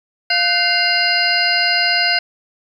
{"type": "harmonic tone with a mistuned harmonic", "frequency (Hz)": 698.5, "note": "F5", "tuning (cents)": 0, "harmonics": [1, 2, 3, 4, 6, 7], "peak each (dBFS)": [-22, -20, -20, -21, -21, -19], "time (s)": [0.3, 2.19], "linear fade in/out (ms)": 5, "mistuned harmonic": 2, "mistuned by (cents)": 140, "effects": ["8-bit"]}